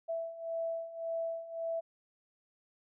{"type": "beating tone pair", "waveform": "sine", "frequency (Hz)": [660, 661.8], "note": ["E5", "E5"], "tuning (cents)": [2, 7], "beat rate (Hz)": 1.8, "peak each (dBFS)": [-40, -36], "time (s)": [0.08, 1.81], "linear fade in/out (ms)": 20, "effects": []}